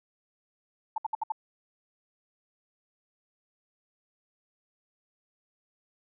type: tone bursts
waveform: sine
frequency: 880 Hz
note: A5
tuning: in tune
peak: -26 dBFS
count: 5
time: 0.96-1.321 s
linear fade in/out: 5 ms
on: 21 ms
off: 64 ms
effects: none